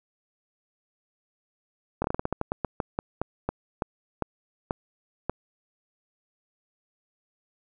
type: slowing click train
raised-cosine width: 1 ms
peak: -12 dBFS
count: 19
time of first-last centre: 2.02-5.296 s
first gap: 23 ms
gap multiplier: 1.21
effects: none